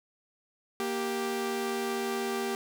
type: tone pair together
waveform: sawtooth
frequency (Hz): 234.3 / 392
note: A#3 / G4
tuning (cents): +9 / 0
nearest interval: major sixth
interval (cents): 891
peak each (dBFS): -31 / -27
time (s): 0.8-2.55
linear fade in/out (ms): 0
effects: none